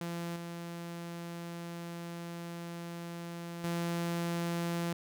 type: tone with level steps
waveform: sawtooth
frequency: 170.6 Hz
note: F3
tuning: 40 cents flat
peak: -32 / -36 / -28 dBFS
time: 0.01-4.93 s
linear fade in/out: 2 ms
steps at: 0.36 / 3.64 s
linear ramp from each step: 2 ms
effects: none